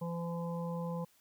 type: harmonic tone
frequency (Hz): 170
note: F3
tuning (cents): -46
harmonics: 1 / 3 / 5 / 6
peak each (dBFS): -36 / -41 / -48 / -47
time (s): 0.01-1.05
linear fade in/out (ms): 10
effects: white hiss -68 dBFS RMS until 1.2 s